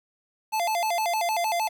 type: tone with vibrato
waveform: square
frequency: 776 Hz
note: G5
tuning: 18 cents flat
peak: -24 dBFS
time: 0.52-1.69 s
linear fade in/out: 20 ms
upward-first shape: square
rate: 6.5 Hz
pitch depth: 200 cents each way
effects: 9-bit